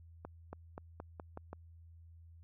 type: accelerating click train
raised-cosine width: 1 ms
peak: -30 dBFS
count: 7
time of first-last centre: 0.25-1.53 s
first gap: 280 ms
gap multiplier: 0.89
effects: added 83 Hz sine -54 dBFS peak until 2.43 s